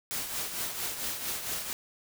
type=noise with tremolo; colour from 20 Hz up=white; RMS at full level=-32 dBFS; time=0.11-1.73 s; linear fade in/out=0 ms; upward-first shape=triangle; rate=4.4 Hz; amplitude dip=60%; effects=none